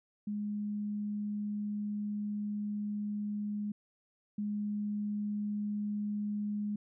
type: tone pair in turn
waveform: sine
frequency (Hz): 207.7 / 207.7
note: G#3 / G#3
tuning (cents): 0 / 0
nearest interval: unison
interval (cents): 0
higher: neither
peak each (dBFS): -33 / -32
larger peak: second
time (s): 0.27-3.72 / 4.38-6.76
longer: first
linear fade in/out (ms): 5
effects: none